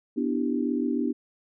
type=chord; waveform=sine; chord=E minor seventh; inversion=second; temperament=equal; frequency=246.9 / 293.7 / 329.6 / 392 Hz; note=B3 / D4 / E4 / G4; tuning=0 / 0 / 0 / 0 cents; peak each=-27 / -28 / -32 / -33 dBFS; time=0.16-1.13 s; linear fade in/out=20 ms; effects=none